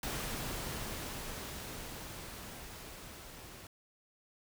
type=noise with level ramp; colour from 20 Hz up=pink; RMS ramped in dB=-38 to -51 dBFS; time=0.03-3.67 s; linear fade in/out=2 ms; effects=none